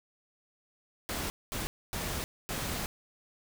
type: noise bursts at uneven times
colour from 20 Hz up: pink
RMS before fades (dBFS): -35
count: 4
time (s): 1.09-1.3 / 1.52-1.67 / 1.93-2.24 / 2.49-2.86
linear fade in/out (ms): 0
effects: none